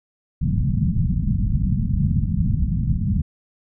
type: low-pass noise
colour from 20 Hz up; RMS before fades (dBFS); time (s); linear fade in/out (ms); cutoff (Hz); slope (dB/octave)
white; -20; 0.41-3.22; 5; 200; 48
effects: none